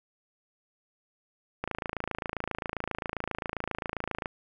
click train, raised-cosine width 0.5 ms, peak -16 dBFS, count 73, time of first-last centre 1.64-4.258 s, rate 27.5 Hz, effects none

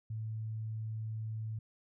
sine tone, 110 Hz, A2, in tune, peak -36 dBFS, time 0.1-1.59 s, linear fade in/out 5 ms, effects none

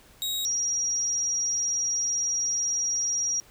sawtooth / sine tone pair in turn, 3800 / 5694 Hz, A#7 / F8, +33 / +33 cents, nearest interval perfect fifth, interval 700 cents, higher second, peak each -24 dBFS, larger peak neither, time 0.22-0.45 / 0.45-3.4 s, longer second, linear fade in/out 0 ms, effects pink hiss -55 dBFS RMS until 3.5 s

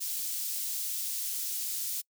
white high-pass noise, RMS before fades -34 dBFS, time 0-2.02 s, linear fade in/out 20 ms, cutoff 4800 Hz, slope 12 dB/octave, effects noise-tail reverb RT60 0.1 s tail -26 dB re dry

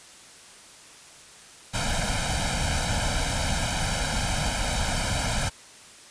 pink noise with comb filter, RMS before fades -26 dBFS, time 1.73-5.5 s, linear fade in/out 20 ms, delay 1.3 ms, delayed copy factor +0.9, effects white hiss -48 dBFS RMS until 6.1 s + resampled to 22050 Hz

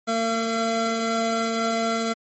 25% pulse tone pair together, 227.3 / 680 Hz, A#3 / F5, -43 / -46 cents, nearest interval octave + perfect fifth, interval 1897 cents, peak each -21 dBFS, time 0.07-2.14 s, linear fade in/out 20 ms, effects MP3 32 kbps

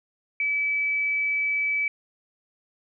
sine tone, 2298 Hz, D7, 38 cents flat, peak -22 dBFS, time 0.4-1.88 s, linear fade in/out 2 ms, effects none

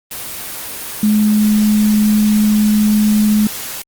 sine tone in noise, 211.9 Hz, G#3, 35 cents sharp, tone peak -9 dBFS, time 1.03-3.47 s, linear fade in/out 2 ms, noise white, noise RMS -26 dBFS, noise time 0.11-3.82 s, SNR +14 dB, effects Opus 24 kbps

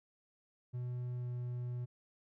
triangle tone with pitch glide, 123.47 to 122.69 Hz, B2 to B2, 0 to -11 cents, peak -35 dBFS, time 0.73-1.86 s, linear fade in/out 20 ms, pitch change -11 cents, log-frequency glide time 1.15-1.28 s, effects none

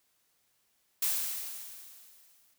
blue noise with exponential decay, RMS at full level -28 dBFS, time 1.02-2.54 s, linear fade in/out 5 ms, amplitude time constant 330 ms, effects white hiss -73 dBFS RMS until 2.58 s

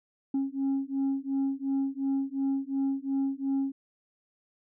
sine beating tone pair, 271 / 273.8 Hz, C#4 / C#4, -39 / -21 cents, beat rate 2.8 Hz, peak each -28 dBFS, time 0.34-3.72 s, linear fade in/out 5 ms, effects tanh soft clip ceiling -23 dBFS

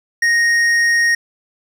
sine tone with hard clipping, 1864.7 Hz, A#6, in tune, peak -13 dBFS, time 0.22-1.15 s, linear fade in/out 5 ms, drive 8 dB, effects none

